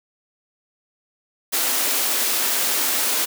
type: high-pass noise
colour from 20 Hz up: white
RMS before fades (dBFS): -21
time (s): 1.52-3.26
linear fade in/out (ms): 20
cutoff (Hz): 230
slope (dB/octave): 48
effects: none